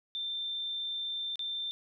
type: tone with dropouts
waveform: sine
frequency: 3572 Hz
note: A7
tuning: 25 cents sharp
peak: -33 dBFS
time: 0.15-1.71 s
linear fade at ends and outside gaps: 0 ms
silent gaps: 1.357-1.393 s
effects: none